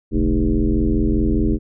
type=tone with frequency modulation; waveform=sine; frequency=138.59 Hz; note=C#3; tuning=in tune; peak=-14 dBFS; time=0.11-1.59 s; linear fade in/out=50 ms; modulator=85 Hz; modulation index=2.7; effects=none